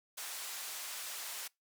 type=band-pass noise; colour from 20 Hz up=white; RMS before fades=-43 dBFS; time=0.17-1.48 s; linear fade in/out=10 ms; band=680 to 13000 Hz; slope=12 dB/octave; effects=noise-tail reverb RT60 0.2 s tail -25 dB re dry